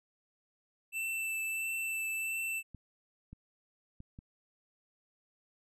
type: tone with vibrato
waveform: square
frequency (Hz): 2659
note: E7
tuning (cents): +14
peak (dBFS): -34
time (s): 0.92-2.63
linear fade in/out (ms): 50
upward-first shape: triangle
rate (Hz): 1.5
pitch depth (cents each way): 15
type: clicks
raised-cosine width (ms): 5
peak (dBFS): -35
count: 4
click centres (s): 2.747 / 3.33 / 4.004 / 4.189
effects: none

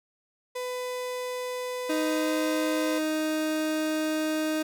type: tone with pitch glide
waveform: 35% pulse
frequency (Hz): 500 to 509.3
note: B4 to C5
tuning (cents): +21 to -47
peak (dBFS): -29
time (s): 0.55-2.99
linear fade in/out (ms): 10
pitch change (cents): +32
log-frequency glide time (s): 2.06-2.35
type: tone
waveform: 30% pulse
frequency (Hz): 311.1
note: D#4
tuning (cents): 0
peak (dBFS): -23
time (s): 1.89-4.63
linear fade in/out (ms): 10
effects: none

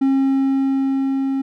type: tone with level ramp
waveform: triangle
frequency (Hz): 269.9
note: C#4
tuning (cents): -46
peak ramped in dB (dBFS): -11 to -16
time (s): 0.01-1.42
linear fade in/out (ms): 10
effects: none

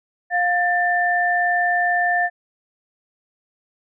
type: tone pair together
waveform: sine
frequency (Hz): 706 / 1779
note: F5 / A6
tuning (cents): +19 / +19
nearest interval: octave + major third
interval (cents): 1600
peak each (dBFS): -19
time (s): 0.3-2.3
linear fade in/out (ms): 50
effects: none

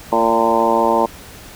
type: harmonic tone with a mistuned harmonic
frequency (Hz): 114.1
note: A#2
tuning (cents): -37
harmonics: 2 / 3 / 4 / 5 / 6 / 7 / 8 / 9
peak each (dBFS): -23 / -21 / -21 / -19 / -23 / -22 / -17 / -22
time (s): 0.12-1.06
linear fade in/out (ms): 5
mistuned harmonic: 5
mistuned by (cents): +20
effects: pink hiss -38 dBFS RMS until 1.55 s

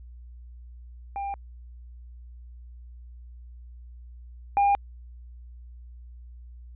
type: tone pair in turn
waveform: triangle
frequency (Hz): 797 / 804.9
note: G5 / G5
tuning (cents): +28 / +46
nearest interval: unison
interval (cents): 18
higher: second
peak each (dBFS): -27 / -16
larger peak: second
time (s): 1.16-1.34 / 4.57-4.75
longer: neither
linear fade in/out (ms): 0
effects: added 60 Hz sine -42 dBFS peak until 6.75 s + resampled to 8000 Hz

